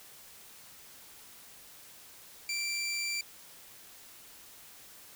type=tone; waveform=20% pulse; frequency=2349 Hz; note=D7; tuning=in tune; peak=-27 dBFS; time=2.49-3.21 s; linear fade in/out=2 ms; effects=white hiss -53 dBFS RMS until 5.15 s